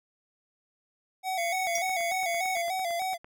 square tone with vibrato, 717 Hz, F5, 45 cents sharp, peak -29 dBFS, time 1.23-3.18 s, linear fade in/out 50 ms, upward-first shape square, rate 3.4 Hz, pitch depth 84 cents each way
square tone, 2217 Hz, C#7, in tune, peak -33 dBFS, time 1.38-2.62 s, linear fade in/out 5 ms
click train, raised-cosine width 0.5 ms, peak -32 dBFS, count 15, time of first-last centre 1.67-3.245 s, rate 8.89 Hz
square tone with exponential decay, 5750 Hz, F8, 50 cents sharp, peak -25 dBFS, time 1.75-1.82 s, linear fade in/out 5 ms, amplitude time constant 15 ms
effects none

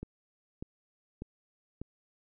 click train, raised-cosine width 3 ms, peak -26 dBFS, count 4, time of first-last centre 0.03-1.816 s, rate 1.68 Hz, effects none

